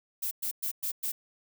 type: noise bursts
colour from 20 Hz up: violet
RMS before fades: -32 dBFS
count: 5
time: 0.22-1.12 s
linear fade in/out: 10 ms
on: 92 ms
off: 110 ms
effects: none